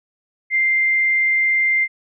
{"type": "tone", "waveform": "sine", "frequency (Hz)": 2094, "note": "C7", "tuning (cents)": 1, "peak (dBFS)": -14, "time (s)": [0.5, 1.88], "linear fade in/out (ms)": 50, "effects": []}